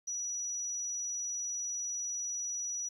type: tone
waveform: sine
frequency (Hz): 5860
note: F#8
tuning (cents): -18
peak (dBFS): -34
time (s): 0.07-2.89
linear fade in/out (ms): 10
effects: 11-bit